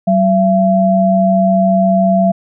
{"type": "tone pair together", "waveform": "sine", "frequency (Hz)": [189.8, 676.4], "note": ["F#3", "E5"], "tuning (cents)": [44, 44], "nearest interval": "octave + minor seventh", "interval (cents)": 2200, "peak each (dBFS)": -11, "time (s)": [0.07, 2.32], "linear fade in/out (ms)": 10, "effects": []}